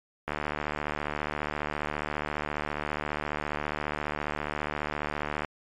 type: click train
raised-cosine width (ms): 0.5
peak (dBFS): -15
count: 387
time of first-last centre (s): 0.28-5.447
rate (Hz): 74.7
effects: MP3 64 kbps